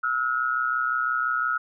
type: tone pair together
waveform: sine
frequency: 1305.2 / 1431 Hz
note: E6 / F6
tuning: -18 / +42 cents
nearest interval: major second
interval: 160 cents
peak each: -25 dBFS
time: 0.03-1.58 s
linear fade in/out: 10 ms
effects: none